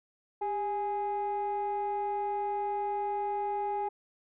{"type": "tone pair together", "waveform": "sine", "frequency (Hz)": [399.7, 830], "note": ["G4", "G#5"], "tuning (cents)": [34, -1], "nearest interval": "octave + minor second", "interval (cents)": 1265, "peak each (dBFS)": [-33, -29], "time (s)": [0.41, 3.89], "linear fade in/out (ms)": 10, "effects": ["tanh soft clip ceiling -26 dBFS"]}